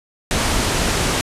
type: low-pass noise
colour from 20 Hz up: pink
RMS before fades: -19 dBFS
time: 0.31-1.21 s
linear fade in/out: 0 ms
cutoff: 10000 Hz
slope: 24 dB/octave
effects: resampled to 32000 Hz